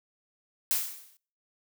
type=noise with exponential decay; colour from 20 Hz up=blue; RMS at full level=-24 dBFS; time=0.71-1.17 s; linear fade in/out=0 ms; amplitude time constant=100 ms; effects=noise-tail reverb RT60 0.5 s tail -25 dB re dry